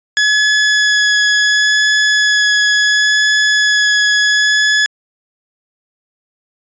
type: tone with vibrato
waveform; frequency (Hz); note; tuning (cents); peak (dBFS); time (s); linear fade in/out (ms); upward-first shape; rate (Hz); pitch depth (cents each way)
sawtooth; 1695; G#6; +35; -6; 0.17-4.86; 0; sine; 0.71; 10
effects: resampled to 16000 Hz